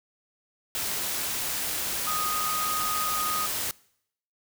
sine tone in noise, 1244.5 Hz, D#6, in tune, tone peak -28 dBFS, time 2.07-3.46 s, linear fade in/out 0 ms, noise white, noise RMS -30 dBFS, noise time 0.75-3.71 s, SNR -1 dB, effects noise-tail reverb RT60 0.7 s tail -23 dB re dry

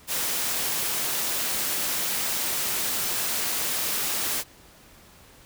white high-pass noise, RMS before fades -27 dBFS, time 0.07-4.44 s, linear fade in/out 50 ms, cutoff 130 Hz, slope 12 dB/octave, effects pink hiss -52 dBFS RMS until 5.45 s

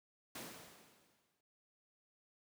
pink noise with exponential decay, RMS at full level -45 dBFS, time 0.35-1.41 s, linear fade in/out 5 ms, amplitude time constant 230 ms, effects high-pass 150 Hz 12 dB/octave

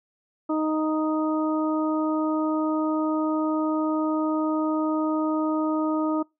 harmonic tone, 311.1 Hz, D#4, in tune, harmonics 1 / 2 / 3 / 4, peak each -23 / -30 / -33 / -32 dBFS, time 0.49-6.23 s, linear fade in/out 10 ms, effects noise-tail reverb RT60 0.2 s tail -24 dB re dry

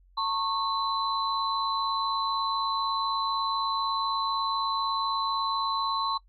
sine tone cluster, 902 / 1098 / 4021 Hz, A5 / C#6 / B7, +43 / -17 / +30 cents, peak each -32 / -28 / -33 dBFS, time 0.17-6.18 s, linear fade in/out 10 ms, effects noise-tail reverb RT60 0.1 s tail -21 dB re dry + added 45 Hz sine -56 dBFS peak until 6.28 s

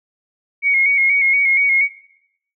sine tone with vibrato, 2200 Hz, C#7, 14 cents flat, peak -12 dBFS, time 0.62-1.89 s, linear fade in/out 50 ms, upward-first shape square, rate 4.2 Hz, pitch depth 36 cents each way, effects noise-tail reverb RT60 0.7 s tail -17 dB re dry

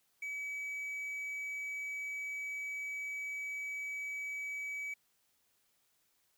triangle tone with quantisation, 2282 Hz, C#7, 50 cents sharp, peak -36 dBFS, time 0.22-4.94 s, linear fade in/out 5 ms, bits 11, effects white hiss -75 dBFS RMS until 6.37 s

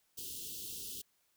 white band-stop noise, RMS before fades -44 dBFS, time 0.17-1.02 s, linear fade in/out 10 ms, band 470 to 2800 Hz, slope 96 dB/octave, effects white hiss -75 dBFS RMS until 1.36 s

